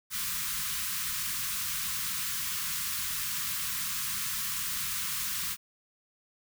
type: band-stop noise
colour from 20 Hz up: white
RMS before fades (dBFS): -33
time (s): 0.1-5.57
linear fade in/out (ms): 50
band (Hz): 220 to 1000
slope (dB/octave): 96
effects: none